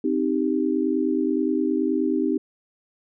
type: chord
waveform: sine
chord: C minor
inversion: none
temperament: equal with one note detuned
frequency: 261.6 / 311.1 / 393.1 Hz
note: C4 / Eb4 / G4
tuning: 0 / 0 / +5 cents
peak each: -24 / -23 / -26 dBFS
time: 0.04-2.38 s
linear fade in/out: 5 ms
effects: none